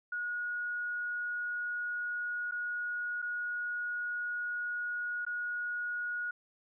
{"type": "tone with dropouts", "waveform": "sine", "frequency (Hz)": 1449, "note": "F#6", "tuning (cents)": -37, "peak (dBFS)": -33, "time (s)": [0.12, 6.31], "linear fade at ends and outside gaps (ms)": 5, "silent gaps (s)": [[2.512, 2.52], [3.219, 3.224], [5.251, 5.265]], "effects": []}